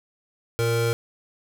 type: tone pair together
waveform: square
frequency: 116.54 / 464.3 Hz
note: A#2 / A#4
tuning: 0 / -7 cents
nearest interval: 2 octaves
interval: 2393 cents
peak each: -24 dBFS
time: 0.59-0.93 s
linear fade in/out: 0 ms
effects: none